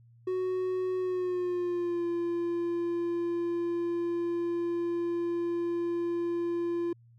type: tone with pitch glide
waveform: triangle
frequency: 370 to 343.2 Hz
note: F#4 to F4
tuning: 0 to -30 cents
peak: -26 dBFS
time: 0.27-6.93 s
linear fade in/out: 5 ms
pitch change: -130 cents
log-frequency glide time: 0.98-2.06 s
effects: added 117 Hz sine -55 dBFS peak until 7.18 s